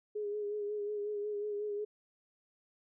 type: tone with vibrato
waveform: sine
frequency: 415.3 Hz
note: G#4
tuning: in tune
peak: -34 dBFS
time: 0.15-1.85 s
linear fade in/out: 10 ms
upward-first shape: sine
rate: 5.5 Hz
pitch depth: 33 cents each way
effects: none